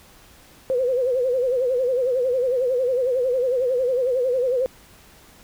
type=tone with vibrato; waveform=sine; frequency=506 Hz; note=B4; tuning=42 cents sharp; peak=-18 dBFS; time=0.7-4.66 s; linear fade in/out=0 ms; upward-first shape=sine; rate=11 Hz; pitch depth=92 cents each way; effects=pink hiss -50 dBFS RMS until 5.43 s